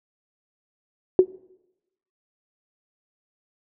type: tone with exponential decay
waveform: sine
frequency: 370.7 Hz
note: F#4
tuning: 3 cents sharp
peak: -6 dBFS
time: 1.19-1.29 s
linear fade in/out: 1 ms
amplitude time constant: 20 ms
effects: noise-tail reverb RT60 0.9 s tail -22 dB re dry